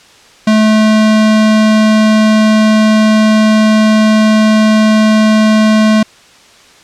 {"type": "tone", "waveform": "square", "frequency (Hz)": 216.4, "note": "A3", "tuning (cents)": -29, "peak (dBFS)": -6, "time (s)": [0.47, 6.03], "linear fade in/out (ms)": 5, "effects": ["white hiss -41 dBFS RMS until 6.83 s", "low-pass 6000 Hz 12 dB/octave"]}